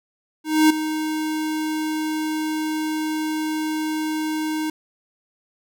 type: tone with ADSR envelope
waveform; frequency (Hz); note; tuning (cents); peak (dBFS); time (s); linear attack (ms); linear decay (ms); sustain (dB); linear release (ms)
square; 311.1; D#4; 0; -11; 0.44-4.7; 260; 8; -12; 3
effects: none